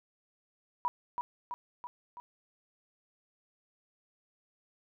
sine tone with echo, 972 Hz, B5, 28 cents flat, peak -27 dBFS, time 0.85-0.88 s, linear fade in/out 0 ms, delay 330 ms, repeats 4, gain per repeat -4 dB, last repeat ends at 2.2 s, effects none

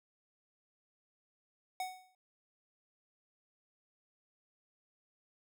square tone with exponential decay, 743 Hz, F#5, 7 cents sharp, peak -34 dBFS, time 1.8-2.15 s, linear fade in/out 2 ms, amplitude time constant 75 ms, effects none

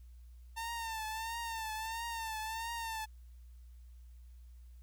sawtooth tone with vibrato, 900 Hz, A5, 39 cents sharp, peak -34 dBFS, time 0.56-3.06 s, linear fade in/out 20 ms, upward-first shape triangle, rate 1.5 Hz, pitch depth 73 cents each way, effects added 60 Hz sine -51 dBFS peak until 4.82 s + white hiss -75 dBFS RMS until 4.82 s

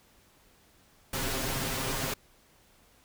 pink noise with comb filter, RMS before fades -32 dBFS, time 1.13-2.14 s, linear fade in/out 5 ms, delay 7.5 ms, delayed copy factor +1, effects pink hiss -62 dBFS RMS until 3.04 s

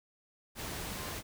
sine tone in noise, 1046.5 Hz, C6, in tune, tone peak -49 dBFS, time 0.93-1.15 s, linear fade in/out 50 ms, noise pink, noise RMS -40 dBFS, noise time 0.55-1.23 s, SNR -12 dB, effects none

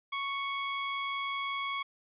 20% pulse tone, 1108.7 Hz, C#6, in tune, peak -27 dBFS, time 0.12-1.83 s, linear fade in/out 10 ms, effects resampled to 8000 Hz

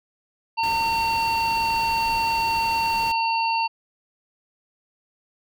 harmonic tone, 910 Hz, A#5, 42 cents flat, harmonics 1 / 3 / 5, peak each -21 / -27 / -31 dBFS, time 0.57-3.68 s, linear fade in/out 20 ms
pink noise, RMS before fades -36 dBFS, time 0.63-3.12 s, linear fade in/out 5 ms
effects none

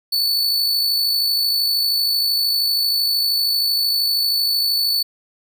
45% pulse tone with amplitude modulation, 4465 Hz, C#8, 12 cents sharp, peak -14 dBFS, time 0.12-5.03 s, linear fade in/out 10 ms, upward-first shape sine, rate 52.9 Hz, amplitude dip 35%, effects none

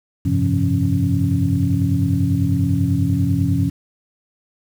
sine tone cluster, 92.5 / 102.6 / 130.7 / 172.1 / 275.9 Hz, F#2 / G#2 / C3 / F3 / C#4, 0 / -21 / -1 / -25 / -8 cents, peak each -21 dBFS, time 0.25-3.7 s, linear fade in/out 10 ms, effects tanh soft clip ceiling -4 dBFS + 7-bit

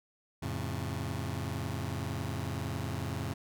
sawtooth chord, F augmented, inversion none, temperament just, 87.31 / 109.13 / 136.42 Hz, F2 / A2 / C#3, 0 / -14 / -27 cents, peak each -34 dBFS, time 0.42-3.34 s, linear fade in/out 10 ms, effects none

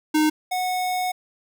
square tone pair in turn, 307.7 / 733.6 Hz, D#4 / F#5, -19 / -15 cents, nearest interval octave + minor third, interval 1504 cents, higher second, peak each -17 / -23 dBFS, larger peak first, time 0.14-0.3 / 0.51-1.12 s, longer second, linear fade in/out 10 ms, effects none

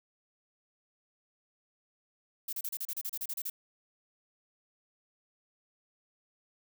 violet noise bursts, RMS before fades -36 dBFS, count 13, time 2.48-3.5 s, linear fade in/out 5 ms, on 48 ms, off 33 ms, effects none

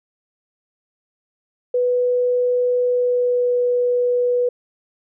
sine tone with pitch glide, 493.9 to 490.5 Hz, B4 to B4, 0 to -12 cents, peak -15 dBFS, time 1.74-4.49 s, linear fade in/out 5 ms, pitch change -12 cents, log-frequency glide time 2.83-3.56 s, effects none

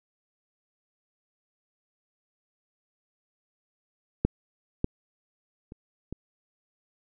clicks, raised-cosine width 3 ms, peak -8 / -11 / -29 / -22 dBFS, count 4, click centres 4.25 / 4.844 / 5.721 / 6.126 s, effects none

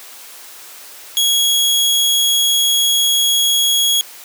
sawtooth tone, 3322 Hz, G#7, in tune, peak -9 dBFS, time 1.17-4.01 s, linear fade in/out 0 ms, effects white hiss -37 dBFS RMS until 4.24 s + high-pass 400 Hz 12 dB/octave

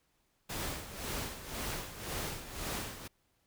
pink noise with tremolo, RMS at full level -37 dBFS, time 0.49-3.08 s, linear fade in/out 10 ms, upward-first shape sine, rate 1.9 Hz, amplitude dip 70%, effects pink hiss -75 dBFS RMS until 3.46 s

